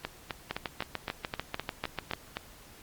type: two click trains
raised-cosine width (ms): 0.3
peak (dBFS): -15 / -16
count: 12 / 10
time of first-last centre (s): 0.51-2.135 / 0.05-2.37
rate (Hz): 6.77 / 3.88
effects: pink hiss -53 dBFS RMS until 2.82 s + Opus 48 kbps